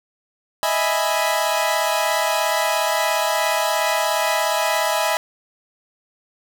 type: chord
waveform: sawtooth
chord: E major seventh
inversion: third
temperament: equal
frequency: 622.3 / 659.3 / 830.6 / 987.8 Hz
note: D#5 / E5 / G#5 / B5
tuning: 0 / 0 / 0 / 0 cents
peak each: -20 dBFS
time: 0.63-5.17 s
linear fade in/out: 0 ms
effects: none